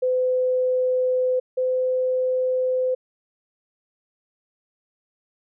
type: tone pair in turn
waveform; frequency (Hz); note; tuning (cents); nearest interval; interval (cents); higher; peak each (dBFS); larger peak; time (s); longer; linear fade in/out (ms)
sine; 508 / 510.9; B4 / C5; +49 / -41; unison; 10; second; -18 / -19; first; 0.02-1.4 / 1.57-2.95; neither; 10
effects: none